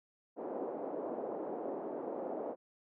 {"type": "band-pass noise", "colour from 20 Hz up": "white", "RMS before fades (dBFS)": -40, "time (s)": [0.36, 2.56], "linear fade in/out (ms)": 50, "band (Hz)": [270, 660], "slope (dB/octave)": 24, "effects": []}